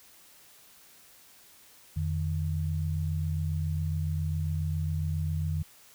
sine tone pair together, 86.1 / 153.41 Hz, F2 / D#3, -24 / -24 cents, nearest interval minor seventh, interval 1000 cents, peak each -29 / -31 dBFS, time 1.96-5.63 s, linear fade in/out 10 ms, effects white hiss -56 dBFS RMS until 5.94 s

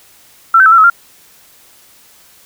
sine tone with pitch steps, 1342 / 1538 / 1308 / 1361 / 1284 / 1388 Hz, E6 / G6 / E6 / F6 / E6 / F6, +31 / -33 / -14 / -45 / -46 / -11 cents, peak -3 dBFS, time 0.54-0.9 s, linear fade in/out 5 ms, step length 60 ms, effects white hiss -45 dBFS RMS until 2.45 s

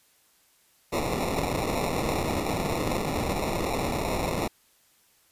blue noise with sample-and-hold, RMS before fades -28 dBFS, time 0.92-4.48 s, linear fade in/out 10 ms, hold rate 1575 Hz, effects white hiss -63 dBFS RMS until 5.31 s + resampled to 32000 Hz

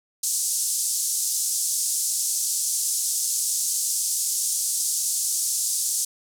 white band-pass noise, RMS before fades -25 dBFS, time 0.23-6.05 s, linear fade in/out 5 ms, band 5700 to 10000 Hz, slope 24 dB/octave, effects none

